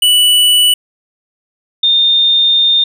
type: tone pair in turn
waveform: square / sine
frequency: 2960 / 3635 Hz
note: F#7 / A#7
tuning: 0 / -44 cents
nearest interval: major third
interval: 356 cents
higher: second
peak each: -7 dBFS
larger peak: neither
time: 0.02-0.74 / 1.83-2.84 s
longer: second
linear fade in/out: 5 ms
effects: none